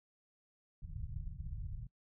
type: low-pass noise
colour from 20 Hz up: pink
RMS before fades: -43 dBFS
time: 0.82-1.87 s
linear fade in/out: 5 ms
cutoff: 150 Hz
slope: 48 dB/octave
effects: noise-tail reverb RT60 0.1 s tail -24 dB re dry